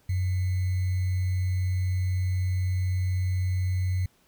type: tone with sample-and-hold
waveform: sine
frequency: 92 Hz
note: F#2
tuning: 9 cents flat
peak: -23 dBFS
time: 0.09-4.06 s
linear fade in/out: 5 ms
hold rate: 2100 Hz
effects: pink hiss -64 dBFS RMS until 4.27 s